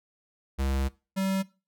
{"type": "tone pair in turn", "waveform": "square", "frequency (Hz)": [67.4, 192.13], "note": ["C#2", "G3"], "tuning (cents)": [-48, -35], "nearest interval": "octave + tritone", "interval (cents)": 1813, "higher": "second", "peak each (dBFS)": -26, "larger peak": "neither", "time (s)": [[0.58, 0.89], [1.16, 1.43]], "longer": "first", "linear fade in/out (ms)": 20, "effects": ["noise-tail reverb RT60 0.3 s tail -20 dB re dry"]}